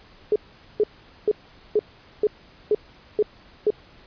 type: tone bursts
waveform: sine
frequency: 422.4 Hz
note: G#4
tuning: 29 cents sharp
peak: -15 dBFS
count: 8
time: 0.32-3.704 s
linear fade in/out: 2 ms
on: 38 ms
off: 440 ms
effects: pink hiss -51 dBFS RMS until 4.06 s + resampled to 11025 Hz